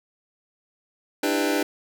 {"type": "chord", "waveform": "sawtooth", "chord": "E minor seventh", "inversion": "third", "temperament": "just", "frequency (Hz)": [296.7, 329.6, 395.6, 494.4], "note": ["D4", "E4", "G4", "B4"], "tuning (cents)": [18, 0, 16, 2], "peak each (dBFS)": [-20, -25, -23, -25], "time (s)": [1.23, 1.63], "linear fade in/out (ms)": 5, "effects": []}